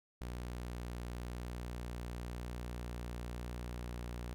sawtooth tone with vibrato, 60.1 Hz, B1, 46 cents flat, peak -37 dBFS, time 0.21-4.34 s, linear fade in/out 0 ms, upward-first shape sine, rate 0.96 Hz, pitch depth 8 cents each way, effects none

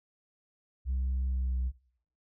sine tone with pitch glide, 64.7 to 63.08 Hz, C2 to B1, -19 to +37 cents, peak -26 dBFS, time 0.85-1.72 s, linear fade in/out 50 ms, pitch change -44 cents, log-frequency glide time 1.28-1.57 s, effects noise-tail reverb RT60 0.6 s tail -19 dB re dry + tanh soft clip ceiling -26 dBFS

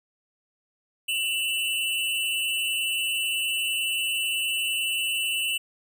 square tone pair together, 2697 / 2946 Hz, E7 / F#7, +39 / -8 cents, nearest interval major second, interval 153 cents, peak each -28 / -28 dBFS, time 1.08-5.58 s, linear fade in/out 10 ms, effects none

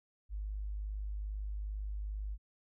sine tone, 51.2 Hz, G#1, 24 cents flat, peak -36 dBFS, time 0.29-2.38 s, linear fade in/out 50 ms, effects none

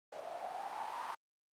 violet noise with low-pass filter sweep, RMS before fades -43 dBFS, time 0.12-1.15 s, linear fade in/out 5 ms, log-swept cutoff 620 to 1000 Hz, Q 8.7, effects Opus 48 kbps

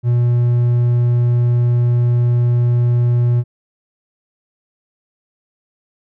triangle tone, 120.7 Hz, B2, 39 cents flat, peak -9 dBFS, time 0.03-3.44 s, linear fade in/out 50 ms, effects none

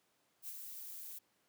violet noise with ADSR envelope, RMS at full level -44 dBFS, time 0.42-1.19 s, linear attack 60 ms, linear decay 41 ms, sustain -4 dB, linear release 11 ms, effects pink hiss -75 dBFS RMS until 1.48 s + high-pass 200 Hz 12 dB/octave

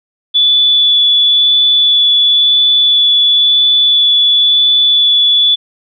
sine tone with vibrato, 3452 Hz, A7, 34 cents flat, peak -6 dBFS, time 0.34-5.56 s, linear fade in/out 20 ms, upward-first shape sine, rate 0.97 Hz, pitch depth 9 cents each way, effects none

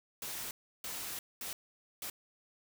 white noise bursts at uneven times, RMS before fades -41 dBFS, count 4, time 0.22-0.51 / 0.84-1.19 / 1.41-1.53 / 2.02-2.1 s, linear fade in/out 2 ms, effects none

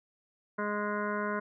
harmonic tone, 207.7 Hz, G#3, in tune, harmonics 1 / 2 / 3 / 5 / 6 / 7 / 8 / 9 / 10, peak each -36 / -37 / -38 / -36 / -45 / -37 / -47 / -46 / -51 dBFS, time 0.58-1.4 s, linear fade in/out 10 ms, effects none

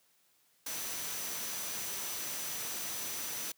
sine tone in noise, 5970 Hz, F#8, 15 cents sharp, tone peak -44 dBFS, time 0.66-3.52 s, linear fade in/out 5 ms, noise white, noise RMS -39 dBFS, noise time 0.66-3.52 s, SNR -8 dB, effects white hiss -70 dBFS RMS until 3.57 s + high-pass 100 Hz 12 dB/octave

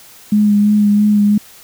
sine tone with vibrato, 207.7 Hz, G#3, in tune, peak -8 dBFS, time 0.32-1.38 s, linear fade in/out 5 ms, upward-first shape sine, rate 3 Hz, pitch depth 21 cents each way, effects white hiss -41 dBFS RMS until 1.63 s

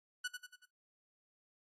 sawtooth tone with echo, 1480 Hz, F#6, in tune, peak -32 dBFS, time 0.24-0.28 s, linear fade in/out 10 ms, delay 94 ms, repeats 4, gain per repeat -6 dB, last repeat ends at 0.656 s, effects noise-tail reverb RT60 0.2 s tail -17 dB re dry + AAC 32 kbps

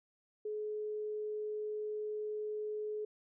sine tone, 424.8 Hz, G#4, 39 cents sharp, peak -36 dBFS, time 0.45-3.05 s, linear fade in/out 5 ms, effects none

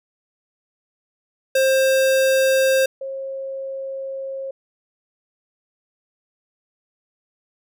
square / sine tone pair in turn, 530 / 538.6 Hz, C5 / C#5, +22 / -50 cents, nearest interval unison, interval 28 cents, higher second, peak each -15 / -26 dBFS, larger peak first, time 1.55-2.86 / 3.01-4.51 s, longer second, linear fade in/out 5 ms, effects none

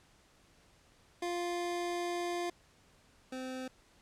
25% pulse tone pair in turn, 349.2 / 258.4 Hz, F4 / C4, 0 / -21 cents, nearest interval perfect fourth, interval 521 cents, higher first, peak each -30 / -35 dBFS, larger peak first, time 1.22-2.5 / 3.32-3.68 s, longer first, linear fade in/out 5 ms, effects pink hiss -65 dBFS RMS until 4.01 s + low-pass 9000 Hz 12 dB/octave

